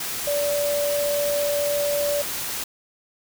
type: tone in noise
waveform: sine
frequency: 579 Hz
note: D5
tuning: 25 cents flat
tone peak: -21 dBFS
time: 0.27-2.22 s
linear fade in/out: 5 ms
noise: white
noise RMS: -29 dBFS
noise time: 0-2.64 s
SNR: +5 dB
effects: none